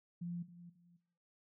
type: tone with echo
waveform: sine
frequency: 173.4 Hz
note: F3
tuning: 12 cents flat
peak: -39 dBFS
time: 0.21-0.43 s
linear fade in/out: 10 ms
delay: 270 ms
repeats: 2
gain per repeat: -12 dB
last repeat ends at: 0.97 s
effects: noise-tail reverb RT60 0.8 s tail -17 dB re dry